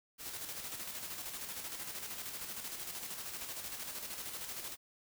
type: noise with tremolo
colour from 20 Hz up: white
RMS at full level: -42 dBFS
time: 0.18-4.77 s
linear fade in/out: 50 ms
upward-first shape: square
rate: 13 Hz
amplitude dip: 40%
effects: none